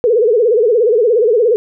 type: tone with vibrato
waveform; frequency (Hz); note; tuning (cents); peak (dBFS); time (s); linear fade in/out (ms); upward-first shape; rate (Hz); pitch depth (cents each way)
sine; 455.6; A#4; -40; -8; 0.04-1.56; 0; sine; 17; 160
effects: none